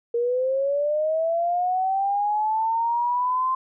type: linear sweep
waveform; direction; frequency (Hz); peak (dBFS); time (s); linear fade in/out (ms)
sine; up; 466.2 to 1046.5; -20; 0.14-3.55; 5
effects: none